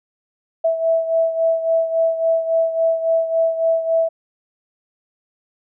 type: beating tone pair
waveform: sine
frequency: 655 / 658.6 Hz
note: E5 / E5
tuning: -11 / -2 cents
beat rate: 3.6 Hz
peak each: -16 / -22 dBFS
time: 0.64-4.09 s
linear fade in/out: 10 ms
effects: none